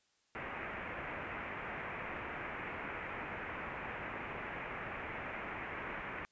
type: low-pass noise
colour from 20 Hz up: white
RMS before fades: -43 dBFS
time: 0.35-6.25 s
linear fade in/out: 0 ms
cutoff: 2400 Hz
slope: 48 dB/octave
effects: white hiss -75 dBFS RMS until 6.31 s + resampled to 16000 Hz